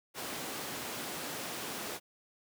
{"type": "high-pass noise", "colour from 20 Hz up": "pink", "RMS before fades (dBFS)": -40, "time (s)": [0.14, 2], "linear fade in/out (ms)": 50, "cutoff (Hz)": 220, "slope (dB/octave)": 12, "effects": []}